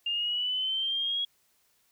sine linear sweep, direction up, 2800 to 3322 Hz, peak -27 dBFS, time 0.06-1.25 s, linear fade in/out 5 ms, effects white hiss -69 dBFS RMS until 1.91 s

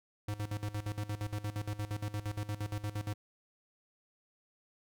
square tone with tremolo, 104.2 Hz, G#2, 6 cents sharp, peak -34 dBFS, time 0.28-3.14 s, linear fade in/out 5 ms, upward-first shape square, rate 8.6 Hz, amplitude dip 80%, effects none

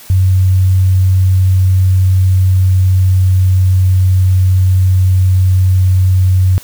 sine tone with pitch glide, 93.6 to 93.01 Hz, F#2 to F#2, +20 to +10 cents, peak -6 dBFS, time 0.1-6.58 s, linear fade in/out 0 ms, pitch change -10 cents, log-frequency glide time 1.5-4.36 s, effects white hiss -36 dBFS RMS until 6.63 s

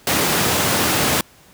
pink high-pass noise, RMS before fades -18 dBFS, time 0.07-1.21 s, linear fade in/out 2 ms, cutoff 120 Hz, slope 12 dB/octave, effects pink hiss -49 dBFS RMS until 1.53 s + high-pass 60 Hz 12 dB/octave

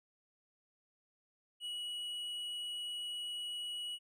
sine tone with tanh clipping, 2923 Hz, F#7, 22 cents flat, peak -40 dBFS, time 1.6-3.99 s, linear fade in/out 50 ms, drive 7 dB, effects none

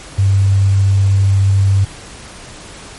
sine tone with quantisation, 98 Hz, G2, in tune, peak -8 dBFS, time 0.18-1.85 s, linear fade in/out 10 ms, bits 6, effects pink hiss -34 dBFS RMS until 2.98 s + MP3 48 kbps

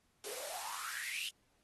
white noise with high-pass filter sweep, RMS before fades -42 dBFS, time 0.24-1.29 s, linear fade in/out 2 ms, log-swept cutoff 390 to 3100 Hz, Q 9.9, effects pink hiss -75 dBFS RMS until 1.63 s + AAC 32 kbps

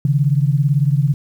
sine beating tone pair, 137.4 / 155.4 Hz, C#3 / D#3, -15 / -2 cents, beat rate 18 Hz, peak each -14 / -17 dBFS, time 0.05-1.14 s, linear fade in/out 2 ms, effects 8-bit

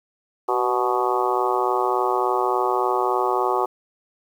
harmonic tone with a mistuned harmonic, 123.47 Hz, B2, in tune, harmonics 3 / 4 / 5 / 6 / 7 / 8 / 9 / 10, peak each -24 / -28 / -32 / -26 / -25 / -30 / -26 / -30 dBFS, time 0.48-3.66 s, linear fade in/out 10 ms, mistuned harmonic 3, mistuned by +31 cents, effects 8-bit

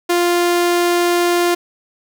sawtooth tone, 349.2 Hz, F4, in tune, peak -9 dBFS, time 0.09-1.55 s, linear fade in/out 10 ms, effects none

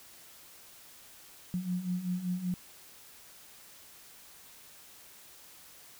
sine beating tone pair, 176.9 / 182.1 Hz, F3 / F#3, +23 / -27 cents, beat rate 5.2 Hz, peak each -37 / -32 dBFS, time 1.54-2.54 s, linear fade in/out 0 ms, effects white hiss -54 dBFS RMS until 5.99 s

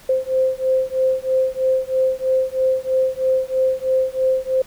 sine beating tone pair, 520 / 523.1 Hz, C5 / C5, -11 / -1 cents, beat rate 3.1 Hz, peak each -19 dBFS, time 0.09-4.62 s, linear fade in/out 5 ms, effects pink hiss -46 dBFS RMS until 4.66 s

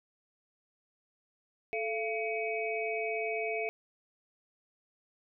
sine tone cluster, 437.1 / 682 / 2255 / 2540 Hz, A4 / F5 / C#7 / D#7, -11 / -41 / +29 / +35 cents, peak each -35 / -36 / -37 / -40 dBFS, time 1.73-3.69 s, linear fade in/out 0 ms, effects none

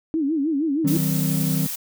sine tone with vibrato, 299.3 Hz, D4, 33 cents sharp, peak -19 dBFS, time 0.14-0.97 s, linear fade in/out 0 ms, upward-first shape sine, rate 6.4 Hz, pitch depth 170 cents each way
triangle chord, C diminished, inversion first, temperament just, 156.98 / 188.37 / 261.6 Hz, Eb3 / Gb3 / C4, +16 / +31 / 0 cents, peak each -20 / -23 / -25 dBFS, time 0.84-1.67 s, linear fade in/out 10 ms
blue noise, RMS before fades -29 dBFS, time 0.87-1.76 s, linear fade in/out 10 ms
effects none

